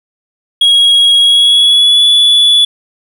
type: tone with pitch glide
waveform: triangle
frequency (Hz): 3305 to 3431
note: G#7 to A7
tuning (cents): -9 to -44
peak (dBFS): -3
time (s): 0.61-2.65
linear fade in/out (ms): 5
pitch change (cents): +65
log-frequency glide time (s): 1.22-2.05
effects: none

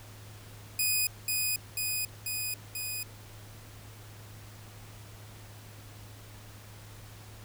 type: tone with echo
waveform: 5% pulse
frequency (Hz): 2487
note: D#7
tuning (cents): -1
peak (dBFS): -16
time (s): 0.79-1.07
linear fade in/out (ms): 2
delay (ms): 490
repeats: 4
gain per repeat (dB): -2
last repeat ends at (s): 3.03
effects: added 105 Hz sine -48 dBFS peak until 7.44 s + pink hiss -52 dBFS RMS until 7.44 s

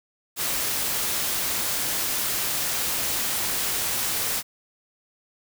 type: noise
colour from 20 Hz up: white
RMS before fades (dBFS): -26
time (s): 0.36-4.43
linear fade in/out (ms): 50
effects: none

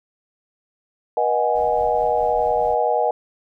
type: chord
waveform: sine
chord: G# minor seventh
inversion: first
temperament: equal with one note detuned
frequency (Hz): 483.2 / 622.3 / 740 / 830.6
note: B4 / D#5 / F#5 / G#5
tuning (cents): -38 / 0 / 0 / 0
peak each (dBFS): -22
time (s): 1.17-3.11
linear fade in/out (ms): 2
type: noise with tremolo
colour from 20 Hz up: brown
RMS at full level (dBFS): -38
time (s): 1.55-2.75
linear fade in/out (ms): 10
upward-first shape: triangle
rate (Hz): 4.7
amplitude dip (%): 45
effects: none

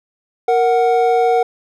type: tone pair together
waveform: triangle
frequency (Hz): 466.2 / 740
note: A#4 / F#5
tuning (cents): 0 / 0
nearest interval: minor sixth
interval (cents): 800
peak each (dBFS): -12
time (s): 0.48-1.43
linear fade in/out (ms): 5
effects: none

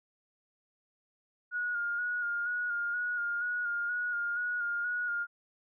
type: tone with vibrato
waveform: sine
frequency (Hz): 1434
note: F6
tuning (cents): +45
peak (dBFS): -30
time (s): 1.51-5.27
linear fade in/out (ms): 50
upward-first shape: square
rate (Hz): 2.1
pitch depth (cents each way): 26
effects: none

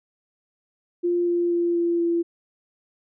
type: tone with pitch steps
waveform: sine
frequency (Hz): 349.2 / 346.8 / 344.4 / 342 / 339.7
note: F4 / F4 / F4 / F4 / F4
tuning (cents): 0 / -12 / -24 / -36 / -48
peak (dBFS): -19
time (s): 1.03-2.23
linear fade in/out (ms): 20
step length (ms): 240
effects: none

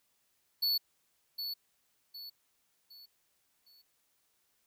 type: tone with echo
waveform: square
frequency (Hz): 4435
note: C#8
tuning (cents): 0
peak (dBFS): -28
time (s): 0.62-0.78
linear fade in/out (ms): 10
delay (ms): 760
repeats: 4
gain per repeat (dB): -8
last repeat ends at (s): 3.82
effects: white hiss -75 dBFS RMS until 4.66 s

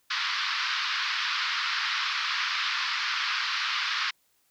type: band-pass noise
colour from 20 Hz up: pink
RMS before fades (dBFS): -29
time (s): 0.1-4.11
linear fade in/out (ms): 10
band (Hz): 1100 to 5100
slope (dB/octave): 48
effects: white hiss -69 dBFS RMS until 4.5 s

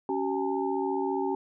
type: tone cluster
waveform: sine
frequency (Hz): 278.1 / 382 / 826 / 901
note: C#4 / G4 / G#5 / A5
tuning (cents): +6 / -45 / -10 / +41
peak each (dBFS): -32 / -29 / -34 / -34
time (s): 0.09-1.35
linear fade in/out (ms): 2
effects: none

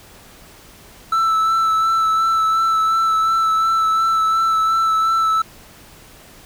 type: tone with vibrato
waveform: triangle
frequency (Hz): 1321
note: E6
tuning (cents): +3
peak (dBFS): -12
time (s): 1.12-5.42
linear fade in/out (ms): 5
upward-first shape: sine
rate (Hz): 2.8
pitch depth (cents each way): 17
effects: pink hiss -44 dBFS RMS until 6.45 s

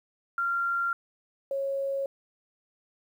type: tone pair in turn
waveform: sine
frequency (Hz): 1383 / 548.8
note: F6 / C#5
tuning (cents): -17 / -17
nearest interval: octave + major third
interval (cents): 1600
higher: first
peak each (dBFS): -25 / -27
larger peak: first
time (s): 0.38-0.93 / 1.51-2.06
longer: neither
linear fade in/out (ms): 2
effects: 10-bit

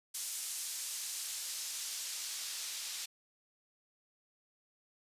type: noise with band-pass filter sweep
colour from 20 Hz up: white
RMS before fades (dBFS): -41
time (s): 0.14-3.06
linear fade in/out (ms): 10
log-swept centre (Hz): 7500 to 4800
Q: 0.9
effects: resampled to 32000 Hz

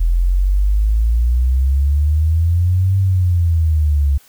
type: exponential two-way sweep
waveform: sine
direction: up then down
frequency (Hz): 41.2 to 97.3 to 68.7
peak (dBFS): -11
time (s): 0-4.18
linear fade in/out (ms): 10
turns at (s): 2.98
effects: white hiss -49 dBFS RMS until 4.28 s

